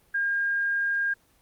sine tone, 1614 Hz, G#6, 50 cents flat, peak -23 dBFS, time 0.14-1.14 s, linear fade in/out 10 ms, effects pink hiss -63 dBFS RMS until 1.41 s + Opus 32 kbps

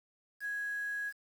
sine tone with quantisation, 1661.2 Hz, G#6, in tune, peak -34 dBFS, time 0.4-1.13 s, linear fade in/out 50 ms, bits 9, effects none

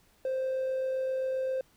triangle tone with amplitude modulation, 523.3 Hz, C5, in tune, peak -24 dBFS, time 0.25-1.61 s, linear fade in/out 2 ms, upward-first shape sine, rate 47.6 Hz, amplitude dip 30%, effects tanh soft clip ceiling -23 dBFS + pink hiss -65 dBFS RMS until 1.76 s

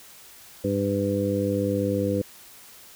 harmonic tone, 99.9 Hz, G2, 33 cents sharp, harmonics 1 / 2 / 3 / 4 / 5, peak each -29 / -28 / -28 / -32 / -26 dBFS, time 0.64-2.22 s, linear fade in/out 5 ms, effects white hiss -48 dBFS RMS until 2.95 s

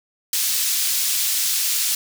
pink high-pass noise, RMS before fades -21 dBFS, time 0.33-1.95 s, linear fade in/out 2 ms, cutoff 4400 Hz, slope 12 dB/octave, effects none

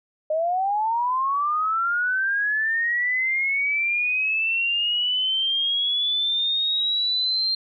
sine linear sweep, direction up, 608 to 4186 Hz, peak -20 dBFS, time 0.3-7.55 s, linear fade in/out 5 ms, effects none

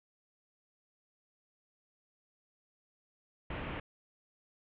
pink low-pass noise, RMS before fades -40 dBFS, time 3.5-3.8 s, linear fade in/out 5 ms, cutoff 3000 Hz, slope 48 dB/octave, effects none

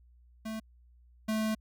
square tone pair in turn, 220 / 217.9 Hz, A3 / A3, 0 / -17 cents, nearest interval unison, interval 17 cents, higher first, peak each -36 / -29 dBFS, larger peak second, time 0.45-0.6 / 1.28-1.55 s, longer second, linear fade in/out 10 ms, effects added 60 Hz sine -57 dBFS peak until 1.6 s

